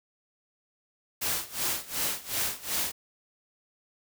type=noise with tremolo; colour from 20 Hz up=white; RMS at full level=-28 dBFS; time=1.21-2.92 s; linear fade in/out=10 ms; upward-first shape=sine; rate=2.7 Hz; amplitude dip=90%; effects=none